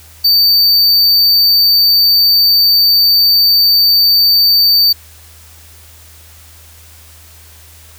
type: tone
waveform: square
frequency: 4593 Hz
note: D8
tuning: 39 cents flat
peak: -7 dBFS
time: 0.24-4.93 s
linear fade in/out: 10 ms
effects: added 80 Hz sine -40 dBFS peak until 7.98 s + white hiss -41 dBFS RMS until 7.98 s